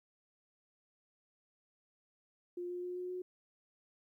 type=tone with pitch steps; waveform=sine; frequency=353.4 / 356.1 / 358.7 / 361.5 / 364.2 Hz; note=F4 / F4 / F4 / F#4 / F#4; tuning=+21 / +34 / +46 / -40 / -27 cents; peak=-38 dBFS; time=2.57-3.22 s; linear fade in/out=5 ms; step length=130 ms; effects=13-bit